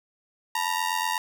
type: ring-modulated tone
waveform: sawtooth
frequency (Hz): 932.3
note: A#5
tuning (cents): 0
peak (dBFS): -18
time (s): 0.55-1.18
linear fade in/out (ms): 2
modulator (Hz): 44.1
effects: none